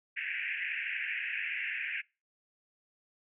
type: band-pass noise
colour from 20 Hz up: white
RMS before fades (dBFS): -36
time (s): 0.16-2.02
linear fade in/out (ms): 20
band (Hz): 1600 to 2700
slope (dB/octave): 96
effects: noise-tail reverb RT60 0.3 s tail -25 dB re dry